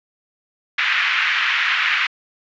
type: band-pass noise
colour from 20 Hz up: white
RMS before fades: -19 dBFS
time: 0.78-2.07 s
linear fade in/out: 5 ms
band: 1400 to 2600 Hz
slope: 24 dB/octave
effects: resampled to 16000 Hz